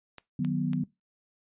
clicks, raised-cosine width 0.2 ms, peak -25 dBFS, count 3, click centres 0.183 / 0.448 / 0.733 s
sine chord, B major, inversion first, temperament just, 154.34 / 185.21 / 246.9 Hz, D#3 / F#3 / B3, -14 / +2 / 0 cents, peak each -30 dBFS, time 0.39-0.84 s, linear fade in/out 5 ms
effects noise-tail reverb RT60 0.2 s tail -20 dB re dry + resampled to 8000 Hz

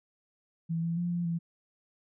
sine tone with pitch steps, 165.1 / 167.6 / 174.4 / 173.3 / 168.2 Hz, E3 / E3 / F3 / F3 / E3, +3 / +29 / -2 / -13 / +35 cents, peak -28 dBFS, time 0.69-1.39 s, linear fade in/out 20 ms, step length 140 ms, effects none

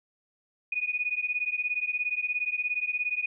sine beating tone pair, 2463 / 2480 Hz, D#7 / D#7, -18 / -6 cents, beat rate 17 Hz, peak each -30 dBFS, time 0.72-3.26 s, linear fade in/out 5 ms, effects none

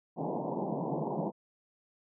pink band-pass noise, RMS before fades -34 dBFS, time 0.16-1.32 s, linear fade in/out 50 ms, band 140 to 980 Hz, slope 96 dB/octave, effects none

